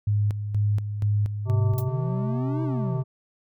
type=tone with tremolo; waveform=sine; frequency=103.83 Hz; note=G#2; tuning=in tune; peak=-19 dBFS; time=0.07-1.89 s; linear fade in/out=5 ms; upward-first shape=square; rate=2.1 Hz; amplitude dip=60%
type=harmonic tone; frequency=128.3 Hz; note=C3; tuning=34 cents flat; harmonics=1 / 3 / 5 / 7 / 9; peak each=-25 / -35 / -39 / -42 / -44 dBFS; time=1.45-3.04 s; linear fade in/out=50 ms
type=noise with exponential decay; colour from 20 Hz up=violet; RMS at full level=-30 dBFS; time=1.78-1.86 s; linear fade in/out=1 ms; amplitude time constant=16 ms
type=exponential two-way sweep; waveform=triangle; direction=up then down; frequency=133.2 to 326.1 to 133.2 Hz; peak=-26 dBFS; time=1.87-3.03 s; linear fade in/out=10 ms; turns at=2.63 s
effects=none